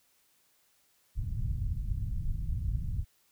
pink low-pass noise, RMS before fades -32 dBFS, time 1.15-3.05 s, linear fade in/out 50 ms, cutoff 130 Hz, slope 24 dB/octave, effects white hiss -69 dBFS RMS until 3.31 s

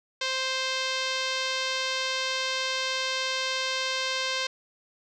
5% pulse tone with low-pass filter, 523.3 Hz, C5, in tune, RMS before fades -29 dBFS, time 0.21-4.47 s, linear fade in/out 5 ms, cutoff 4700 Hz, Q 1.1, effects none

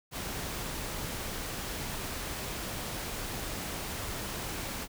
pink noise, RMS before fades -37 dBFS, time 0.11-4.88 s, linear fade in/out 50 ms, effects none

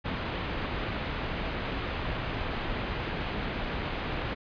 pink low-pass noise, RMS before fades -33 dBFS, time 0.04-4.35 s, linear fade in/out 20 ms, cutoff 3400 Hz, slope 24 dB/octave, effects resampled to 11025 Hz

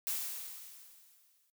blue noise with exponential decay, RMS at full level -34 dBFS, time 0.07-1.5 s, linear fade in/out 0 ms, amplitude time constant 310 ms, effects noise-tail reverb RT60 0.1 s tail -22 dB re dry

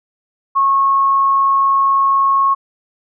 sine tone, 1094 Hz, C#6, 23 cents flat, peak -10 dBFS, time 0.55-2.55 s, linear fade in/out 20 ms, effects none

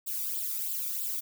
violet noise with flanger, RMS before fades -33 dBFS, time 0.06-1.21 s, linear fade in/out 20 ms, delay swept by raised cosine 0.24 to 0.88 ms, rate 3.1 Hz, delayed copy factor +0.65, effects none

